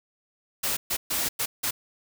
white noise bursts at uneven times, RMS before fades -27 dBFS, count 5, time 0.63-0.77 / 0.9-0.97 / 1.1-1.29 / 1.39-1.46 / 1.63-1.71 s, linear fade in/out 10 ms, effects none

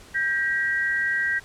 sine tone pair together, 1585.5 / 1909 Hz, G6 / A#6, +19 / +41 cents, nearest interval minor third, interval 322 cents, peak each -24 dBFS, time 0.14-1.4 s, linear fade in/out 20 ms, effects pink hiss -48 dBFS RMS until 1.44 s + low-pass 10000 Hz 12 dB/octave

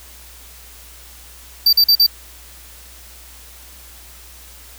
square tone bursts, 4655 Hz, D8, 16 cents flat, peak -9 dBFS, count 4, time 1.66-2.065 s, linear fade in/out 5 ms, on 69 ms, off 43 ms, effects added 60 Hz sine -43 dBFS peak until 4.78 s + white hiss -42 dBFS RMS until 4.78 s

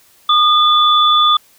sine tone pair together, 1220 / 3469 Hz, D#6 / A7, -34 / -25 cents, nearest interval octave + tritone, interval 1809 cents, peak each -10 / -12 dBFS, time 0.29-1.37 s, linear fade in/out 5 ms, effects white hiss -50 dBFS RMS until 1.58 s

